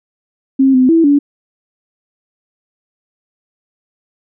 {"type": "tone with pitch steps", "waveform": "sine", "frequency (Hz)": [267.9, 256.3, 329, 286], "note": ["C4", "C4", "E4", "D4"], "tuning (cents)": [41, -36, -3, -46], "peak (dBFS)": -6, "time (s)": [0.59, 1.19], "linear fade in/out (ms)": 10, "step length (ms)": 150, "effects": []}